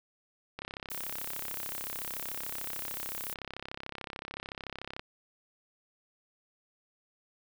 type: click train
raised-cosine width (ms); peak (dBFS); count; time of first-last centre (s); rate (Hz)
0.3; -23; 149; 0.59-4.995; 33.6
type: noise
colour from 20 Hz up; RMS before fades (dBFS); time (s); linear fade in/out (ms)
violet; -39; 0.9-3.34; 5
effects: none